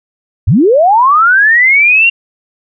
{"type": "linear sweep", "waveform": "sine", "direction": "up", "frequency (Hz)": [69.3, 2794], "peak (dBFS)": -4, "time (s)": [0.47, 2.1], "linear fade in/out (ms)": 10, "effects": []}